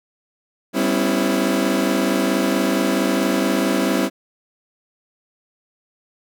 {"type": "chord", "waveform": "30% pulse", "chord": "C# half-diminished seventh", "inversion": "second", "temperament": "equal with one note detuned", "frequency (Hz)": [196, 252.7, 277.2, 329.6], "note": ["G3", "B3", "C#4", "E4"], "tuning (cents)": [0, 40, 0, 0], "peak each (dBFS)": -20, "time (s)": [0.73, 4.1], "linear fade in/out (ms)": 50, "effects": []}